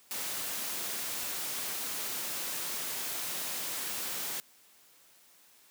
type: noise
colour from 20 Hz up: white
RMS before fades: -36 dBFS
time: 0.11-4.4 s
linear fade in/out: 0 ms
effects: white hiss -61 dBFS RMS until 5.7 s + high-pass 150 Hz 12 dB/octave